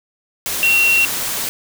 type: tone in noise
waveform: sine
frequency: 2736 Hz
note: F7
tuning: 36 cents flat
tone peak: -11 dBFS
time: 0.63-1.05 s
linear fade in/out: 0 ms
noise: white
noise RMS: -22 dBFS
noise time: 0.46-1.49 s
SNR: +8 dB
effects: none